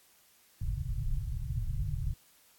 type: low-pass noise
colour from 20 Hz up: pink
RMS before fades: -33 dBFS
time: 0.61-2.14 s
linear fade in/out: 2 ms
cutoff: 150 Hz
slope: 96 dB/octave
effects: white hiss -63 dBFS RMS until 2.58 s + AAC 64 kbps